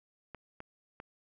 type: clicks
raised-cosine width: 0.5 ms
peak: -29 dBFS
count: 3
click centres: 0.347 / 0.604 / 1.001 s
effects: none